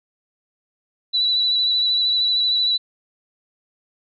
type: tone with vibrato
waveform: sine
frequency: 3951 Hz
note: B7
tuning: in tune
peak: -16 dBFS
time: 1.13-2.78 s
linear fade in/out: 20 ms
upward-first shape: sine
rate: 13 Hz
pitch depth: 22 cents each way
effects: none